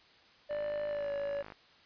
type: tone with pitch glide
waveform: triangle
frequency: 590 to 567.6 Hz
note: D5 to C#5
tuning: +8 to +41 cents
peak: -31 dBFS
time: 0.49-1.43 s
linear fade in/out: 20 ms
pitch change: -67 cents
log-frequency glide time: 0.88-1.12 s
type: click train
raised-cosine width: 0.5 ms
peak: -31 dBFS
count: 54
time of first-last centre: 0.51-1.521 s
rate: 52.4 Hz
effects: white hiss -61 dBFS RMS until 1.85 s + resampled to 11025 Hz